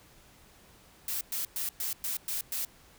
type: noise bursts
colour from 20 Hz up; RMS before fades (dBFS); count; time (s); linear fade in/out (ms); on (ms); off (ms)
blue; -33; 7; 1.08-2.65; 2; 130; 110
effects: pink hiss -58 dBFS RMS until 2.98 s